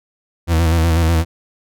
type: tone with vibrato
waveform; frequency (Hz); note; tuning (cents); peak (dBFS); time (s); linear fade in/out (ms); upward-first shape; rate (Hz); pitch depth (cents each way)
40% pulse; 82.41; E2; 0; -11; 0.47-1.25; 50; square; 8.1; 45
effects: none